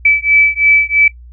sine beating tone pair, 2304 / 2307 Hz, D7 / D7, -34 / -31 cents, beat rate 3 Hz, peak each -11 dBFS, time 0.05-1.08 s, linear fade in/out 5 ms, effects noise-tail reverb RT60 0.1 s tail -18 dB re dry + added 60 Hz sine -33 dBFS peak until 1.32 s

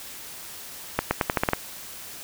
accelerating click train, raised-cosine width 0.5 ms, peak -5 dBFS, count 8, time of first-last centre 0.99-1.534 s, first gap 120 ms, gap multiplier 0.85, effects white hiss -40 dBFS RMS until 2.23 s

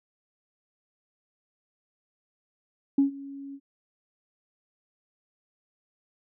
sine tone with ADSR envelope, 277.2 Hz, C#4, in tune, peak -15 dBFS, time 2.98-3.6 s, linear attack 5 ms, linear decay 120 ms, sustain -22 dB, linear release 58 ms, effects tanh soft clip ceiling -12 dBFS

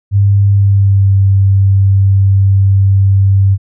sine tone with pitch glide, 100 to 97.66 Hz, G2 to G2, +35 to -6 cents, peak -5 dBFS, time 0.11-3.58 s, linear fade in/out 50 ms, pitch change -41 cents, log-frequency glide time 0.53-1.14 s, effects none

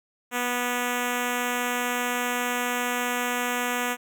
5% pulse tone with notch filter, 245.1 Hz, B3, 13 cents flat, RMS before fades -27 dBFS, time 0.31-3.97 s, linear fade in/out 50 ms, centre 4300 Hz, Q 1.6, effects none

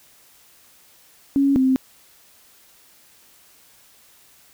sine tone pair in turn, 277.2 / 261.6 Hz, C#4 / C4, 0 / 0 cents, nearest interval minor second, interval 100 cents, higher first, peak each -14 / -14 dBFS, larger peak neither, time 1.36-1.56 / 1.56-1.76 s, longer neither, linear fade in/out 0 ms, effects white hiss -53 dBFS RMS until 4.53 s

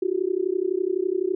sine tone with amplitude modulation, 370 Hz, F#4, in tune, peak -17 dBFS, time 0.02-1.35 s, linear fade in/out 5 ms, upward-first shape sine, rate 31.9 Hz, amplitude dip 100%, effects none

